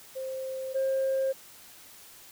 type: tone pair in turn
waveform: sine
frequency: 526 / 533.3 Hz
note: C5 / C5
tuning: +9 / +33 cents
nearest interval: unison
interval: 24 cents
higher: second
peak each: -32 / -23 dBFS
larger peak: second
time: 0.15-0.74 / 0.74-1.33 s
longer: neither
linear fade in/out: 20 ms
effects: tanh soft clip ceiling -22 dBFS + white hiss -51 dBFS RMS until 2.31 s